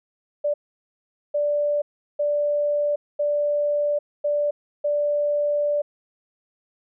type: tone bursts at uneven times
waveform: sine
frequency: 586 Hz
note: D5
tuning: 4 cents flat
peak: -19 dBFS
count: 6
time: 0.44-0.54 / 1.34-1.82 / 2.19-2.96 / 3.19-3.99 / 4.24-4.51 / 4.84-5.82 s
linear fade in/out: 10 ms
effects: none